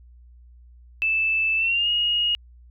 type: tone with pitch glide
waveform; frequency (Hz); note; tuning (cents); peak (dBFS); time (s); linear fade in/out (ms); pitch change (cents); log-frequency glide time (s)
sine; 2635 to 2873; E7 to F7; -1 to +48; -19; 1.02-2.35; 0; +149; 1.57-1.89
effects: added 60 Hz sine -46 dBFS peak until 2.7 s